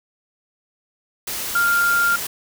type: tone in noise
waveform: sine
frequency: 1396.9 Hz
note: F6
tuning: in tune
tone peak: -15 dBFS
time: 1.55-2.16 s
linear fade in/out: 5 ms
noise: white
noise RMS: -27 dBFS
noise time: 1.27-2.27 s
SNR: +9 dB
effects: none